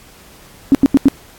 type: tone bursts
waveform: sine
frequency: 274.2 Hz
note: C#4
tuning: 19 cents flat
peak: -4 dBFS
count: 4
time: 0.72-1.084 s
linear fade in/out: 0 ms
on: 28 ms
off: 84 ms
effects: pink hiss -43 dBFS RMS until 1.38 s + AAC 64 kbps